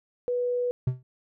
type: tone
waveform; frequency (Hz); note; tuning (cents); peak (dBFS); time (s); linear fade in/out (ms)
sine; 490.6; B4; -12; -24; 0.28-0.71; 0
type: tone with exponential decay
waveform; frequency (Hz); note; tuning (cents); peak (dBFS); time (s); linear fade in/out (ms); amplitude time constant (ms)
triangle; 127.2; C3; -48; -16; 0.87-1.03; 5; 33
effects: none